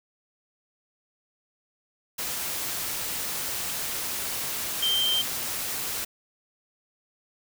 sine tone in noise, 3144 Hz, G7, 4 cents sharp, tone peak -22 dBFS, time 4.82-5.22 s, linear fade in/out 10 ms, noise white, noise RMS -31 dBFS, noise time 2.18-6.05 s, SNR +6 dB, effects none

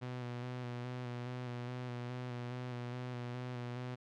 sawtooth tone with vibrato, 123.47 Hz, B2, in tune, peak -36 dBFS, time 0.01-3.96 s, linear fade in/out 20 ms, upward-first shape square, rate 2.4 Hz, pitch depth 23 cents each way, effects low-pass 4000 Hz 12 dB/octave

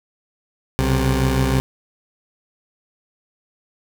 20% pulse tone pair together, 63 / 132.34 Hz, B1 / C3, +35 / +20 cents, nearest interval octave + minor second, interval 1285 cents, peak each -14 dBFS, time 0.79-1.6 s, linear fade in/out 0 ms, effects none

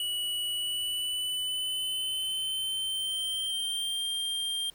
square tone with pitch glide, 2939 to 3187 Hz, F#7 to G7, -12 to +28 cents, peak -30 dBFS, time 0-4.7 s, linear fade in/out 2 ms, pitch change +140 cents, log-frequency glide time 0.53-4.06 s, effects pink hiss -59 dBFS RMS until 4.74 s

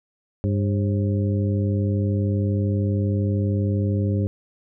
harmonic tone with a mistuned harmonic, 100 Hz, G2, 35 cents sharp, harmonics 1 / 2 / 3 / 4 / 5, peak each -20 / -26 / -30 / -32 / -34 dBFS, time 0.44-4.27 s, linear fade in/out 0 ms, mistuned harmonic 5, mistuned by +110 cents, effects none

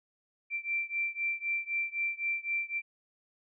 sine beating tone pair, 2349 / 2352.9 Hz, D7 / D7, 0 / +3 cents, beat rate 3.9 Hz, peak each -33 / -34 dBFS, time 0.5-2.82 s, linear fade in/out 50 ms, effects none

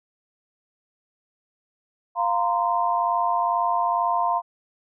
sine chord, F suspended fourth, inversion none, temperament equal with one note detuned, 698.5 / 932.3 / 1034.5 Hz, F5 / Bb5 / C6, 0 / 0 / -20 cents, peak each -24 dBFS, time 2.15-4.42 s, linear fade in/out 50 ms, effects none

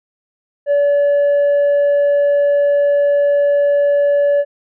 sine tone with tanh clipping, 573 Hz, D5, 43 cents flat, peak -11 dBFS, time 0.66-4.45 s, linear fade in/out 50 ms, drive 2 dB, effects none

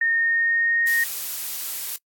sine tone with pitch glide, 1835 to 1857.4 Hz, A#6 to A#6, -28 to -7 cents, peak -18 dBFS, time 0.01-1.04 s, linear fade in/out 5 ms, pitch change +21 cents, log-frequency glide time 0.11-0.81 s
blue noise, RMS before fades -29 dBFS, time 0.87-1.96 s, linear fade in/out 0 ms
effects noise-tail reverb RT60 0.1 s tail -25 dB re dry + AAC 64 kbps

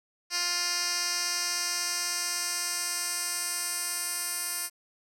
10% pulse tone with band-pass filter sweep, 350.9 Hz, F4, 8 cents sharp, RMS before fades -31 dBFS, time 0.3-4.7 s, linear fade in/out 50 ms, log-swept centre 5300 to 10000 Hz, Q 1.7, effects none

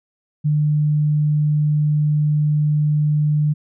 sine tone, 150 Hz, D3, 37 cents sharp, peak -14 dBFS, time 0.44-3.54 s, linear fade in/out 20 ms, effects none

